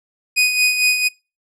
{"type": "tone with tremolo", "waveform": "sawtooth", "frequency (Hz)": 2489, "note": "D#7", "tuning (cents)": 0, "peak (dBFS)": -8, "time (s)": [0.36, 1.09], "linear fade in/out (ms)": 20, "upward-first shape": "sine", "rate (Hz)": 4.4, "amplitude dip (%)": 55, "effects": ["noise-tail reverb RT60 0.3 s tail -26 dB re dry", "low-pass 12000 Hz 12 dB/octave"]}